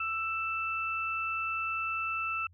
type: tone pair together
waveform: sine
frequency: 1325 / 2650 Hz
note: E6 / E7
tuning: +9 / +9 cents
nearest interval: octave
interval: 1200 cents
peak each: -33 / -33 dBFS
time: 0-2.47 s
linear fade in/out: 5 ms
effects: added 87 Hz sine -56 dBFS peak until 2.53 s